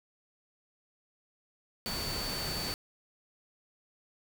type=tone in noise; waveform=sine; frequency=4500 Hz; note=C#8; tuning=25 cents sharp; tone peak=-37 dBFS; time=1.86-2.74 s; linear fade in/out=0 ms; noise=pink; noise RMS=-37 dBFS; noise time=1.86-2.74 s; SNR=-3 dB; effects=none